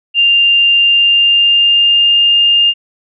sine tone with pitch glide, 2794 to 2813 Hz, F7 to F7, 0 to +12 cents, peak -6 dBFS, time 0.14-2.74 s, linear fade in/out 50 ms, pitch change +12 cents, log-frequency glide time 0.78-2.21 s, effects none

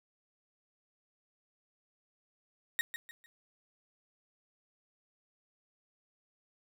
35% pulse tone with echo, 1864.7 Hz, A#6, in tune, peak -26 dBFS, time 2.79-2.81 s, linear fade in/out 0 ms, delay 150 ms, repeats 3, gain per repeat -10 dB, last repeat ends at 3.26 s, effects none

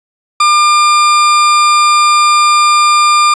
40% pulse tone, 1200 Hz, D6, 37 cents sharp, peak -5 dBFS, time 0.4-3.34 s, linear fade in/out 5 ms, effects resampled to 22050 Hz + 7-bit

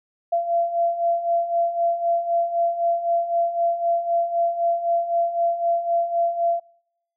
sine beating tone pair, 680 / 683.9 Hz, F5 / F5, -46 / -36 cents, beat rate 3.9 Hz, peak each -26 / -20 dBFS, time 0.32-6.6 s, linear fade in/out 10 ms, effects noise-tail reverb RT60 0.8 s tail -25 dB re dry

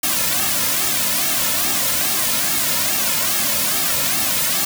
white noise with flanger, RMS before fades -19 dBFS, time 0.03-4.65 s, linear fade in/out 5 ms, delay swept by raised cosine 2 to 2.62 ms, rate 2.4 Hz, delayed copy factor -0.85, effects none

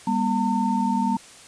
sine tone cluster, 200.8 / 241.6 / 906 Hz, G3 / B3 / A#5, +42 / -38 / -50 cents, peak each -24 dBFS, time 0.07-1.17 s, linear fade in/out 5 ms, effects white hiss -46 dBFS RMS until 1.47 s + resampled to 22050 Hz

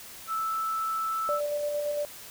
sine tone, 1317 Hz, E6, 2 cents flat, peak -27 dBFS, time 0.27-1.41 s, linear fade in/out 50 ms
sine tone with tremolo, 587.3 Hz, D5, in tune, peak -26 dBFS, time 1.29-2.05 s, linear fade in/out 0 ms, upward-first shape square, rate 8.8 Hz, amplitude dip 25%
effects white hiss -45 dBFS RMS until 2.3 s

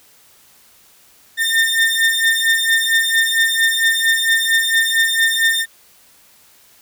30% pulse beating tone pair, 1810 / 1814.4 Hz, A6 / A#6, +48 / -47 cents, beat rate 4.4 Hz, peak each -14 dBFS, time 1.37-5.66 s, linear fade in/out 50 ms, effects white hiss -50 dBFS RMS until 6.81 s

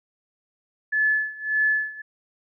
sine tone with tremolo, 1726 Hz, A6, 34 cents flat, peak -17 dBFS, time 0.92-2.02 s, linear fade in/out 10 ms, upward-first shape sine, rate 1.7 Hz, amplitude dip 90%, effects none

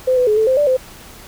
sine tone with pitch steps, 513 / 500 / 424.5 / 439.3 / 521 / 586 / 516 Hz, C5 / B4 / G#4 / A4 / C5 / D5 / C5, -34 / +21 / +38 / -3 / -7 / -4 / -24 cents, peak -11 dBFS, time 0.07-0.77 s, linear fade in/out 10 ms, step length 100 ms, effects pink hiss -39 dBFS RMS until 1.27 s

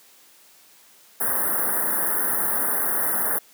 white band-stop noise, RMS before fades -23 dBFS, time 1.2-3.39 s, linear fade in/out 10 ms, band 1900 to 9400 Hz, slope 96 dB/octave, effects white hiss -53 dBFS RMS until 3.53 s + high-pass 200 Hz 12 dB/octave

